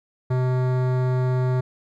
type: tone with hard clipping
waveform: sine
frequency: 127.4 Hz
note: C3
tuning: 46 cents flat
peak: -21 dBFS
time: 0.3-1.61 s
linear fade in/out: 10 ms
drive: 17 dB
effects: none